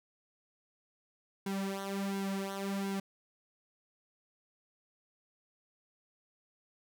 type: tone with flanger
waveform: sawtooth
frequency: 196 Hz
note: G3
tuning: in tune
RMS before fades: -36 dBFS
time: 1.46-3 s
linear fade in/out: 5 ms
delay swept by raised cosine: 1.6 to 4.7 ms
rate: 1.4 Hz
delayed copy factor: -0.8
effects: none